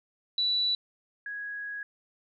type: tone pair in turn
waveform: sine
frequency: 3950 / 1660.8 Hz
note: B7 / G#6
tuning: 0 / 0 cents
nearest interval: octave + minor third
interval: 1500 cents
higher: first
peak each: -24 / -34 dBFS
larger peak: first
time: 0.38-0.75 / 1.26-1.83 s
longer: second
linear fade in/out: 2 ms
effects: none